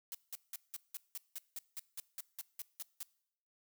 blue noise bursts, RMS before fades -43 dBFS, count 15, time 0.12-3.03 s, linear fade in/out 0 ms, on 26 ms, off 180 ms, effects noise-tail reverb RT60 0.7 s tail -22 dB re dry

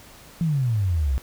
sine exponential sweep, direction down, 173 to 61.74 Hz, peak -19 dBFS, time 0.41-1.18 s, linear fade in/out 0 ms, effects pink hiss -47 dBFS RMS until 1.22 s

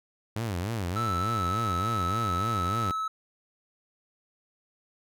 sawtooth tone with vibrato, 100.4 Hz, G2, 42 cents sharp, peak -25 dBFS, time 0.36-2.91 s, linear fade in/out 0 ms, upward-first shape sine, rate 3.4 Hz, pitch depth 270 cents each way
triangle tone with pitch glide, 1319 to 1298.6 Hz, E6 to E6, +1 to -26 cents, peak -26 dBFS, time 0.96-3.08 s, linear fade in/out 5 ms, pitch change -27 cents, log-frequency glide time 1.17-1.56 s
effects none

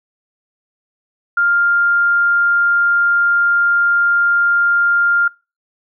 sine tone, 1400 Hz, F6, 4 cents sharp, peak -11 dBFS, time 1.37-5.28 s, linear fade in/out 5 ms, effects noise-tail reverb RT60 0.3 s tail -25 dB re dry

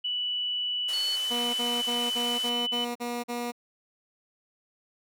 sine tone with pitch glide, 2960 to 2998 Hz, F#7 to F#7, 0 to +22 cents, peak -27 dBFS, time 0.04-2.85 s, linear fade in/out 10 ms, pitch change +22 cents, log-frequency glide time 0.94-0.99 s
white band-pass noise, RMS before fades -41 dBFS, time 0.88-2.5 s, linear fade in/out 10 ms, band 450 to 11000 Hz, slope 24 dB/octave
sine tone, 4401 Hz, C#8, 13 cents flat, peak -30 dBFS, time 0.93-1.16 s, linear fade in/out 5 ms
15% pulse tone bursts, 240.3 Hz, B3, 47 cents flat, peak -24 dBFS, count 8, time 1.3-3.521 s, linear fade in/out 20 ms, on 240 ms, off 43 ms
effects none

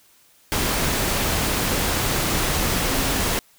sine tone in noise, 267.8 Hz, C4, 40 cents sharp, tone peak -31 dBFS, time 2.91-3.21 s, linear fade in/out 0 ms, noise pink, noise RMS -22 dBFS, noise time 0.52-3.39 s, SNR -12 dB, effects white hiss -56 dBFS RMS until 3.58 s

